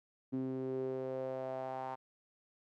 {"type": "tone with band-pass filter sweep", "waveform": "sawtooth", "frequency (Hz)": 130.81, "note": "C3", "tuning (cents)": 0, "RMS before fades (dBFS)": -39, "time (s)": [0.32, 1.96], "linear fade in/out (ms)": 20, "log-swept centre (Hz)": [280, 880], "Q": 4.5, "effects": []}